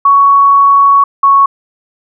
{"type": "tone pair in turn", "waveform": "sine", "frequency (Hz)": [1117, 1108], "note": ["C#6", "C#6"], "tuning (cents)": [13, -1], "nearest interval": "unison", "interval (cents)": 14, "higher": "first", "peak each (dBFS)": -3, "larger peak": "neither", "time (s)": [[0.05, 1.04], [1.23, 1.46]], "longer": "first", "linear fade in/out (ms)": 5, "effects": []}